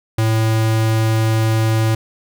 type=tone; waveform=square; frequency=111.1 Hz; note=A2; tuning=17 cents sharp; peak=-14 dBFS; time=0.18-1.95 s; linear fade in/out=5 ms; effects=none